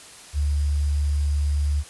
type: tone with sample-and-hold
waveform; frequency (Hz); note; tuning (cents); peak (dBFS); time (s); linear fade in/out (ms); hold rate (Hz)
sine; 72.9; D2; -12; -19; 0.33-1.84; 50; 4900
effects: white hiss -44 dBFS RMS until 1.89 s + resampled to 24000 Hz